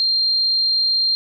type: tone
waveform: sine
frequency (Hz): 4186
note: C8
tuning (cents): 0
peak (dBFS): -15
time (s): 0-1.15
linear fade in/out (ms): 0
effects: none